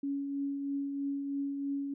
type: tone with tremolo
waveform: sine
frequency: 279.6 Hz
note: C#4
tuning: 15 cents sharp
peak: -30 dBFS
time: 0.03-1.94 s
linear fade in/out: 5 ms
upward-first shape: triangle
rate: 3.1 Hz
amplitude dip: 40%
effects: none